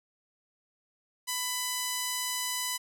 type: tone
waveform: 5% pulse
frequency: 998 Hz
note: B5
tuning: 18 cents sharp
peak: -18 dBFS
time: 1.27-2.78 s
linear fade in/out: 20 ms
effects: none